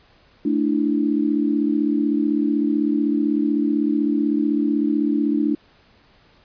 sine chord, A suspended fourth, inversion none, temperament equal, 220 / 293.7 / 329.6 Hz, A3 / D4 / E4, 0 / 0 / 0 cents, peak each -23 / -19 / -24 dBFS, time 0.45-5.55 s, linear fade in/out 5 ms, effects pink hiss -55 dBFS RMS until 6.44 s + resampled to 11025 Hz

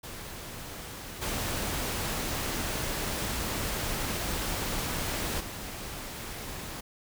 pink noise with level steps, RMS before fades -41 / -32 / -39 dBFS, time 0.03-6.81 s, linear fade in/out 10 ms, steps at 1.21 / 5.39 s, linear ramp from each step 20 ms, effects none

